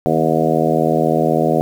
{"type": "harmonic tone with a mistuned harmonic", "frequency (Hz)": 80, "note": "D#2", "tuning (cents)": 49, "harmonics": [2, 3, 4, 5, 6, 7, 8, 9], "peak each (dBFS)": [-21, -21, -21, -21, -21, -21, -21, -21], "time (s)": [0.06, 1.61], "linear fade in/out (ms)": 0, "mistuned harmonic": 2, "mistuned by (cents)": -43, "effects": ["7-bit"]}